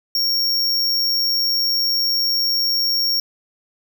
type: tone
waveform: square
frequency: 5530 Hz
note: F8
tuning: 18 cents flat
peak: -17 dBFS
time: 0.15-3.2 s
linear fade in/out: 2 ms
effects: 9-bit